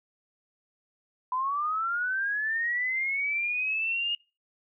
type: linear sweep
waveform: sine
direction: up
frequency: 997 to 2861 Hz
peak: -26 dBFS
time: 1.32-4.15 s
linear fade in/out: 2 ms
effects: noise-tail reverb RT60 0.3 s tail -23 dB re dry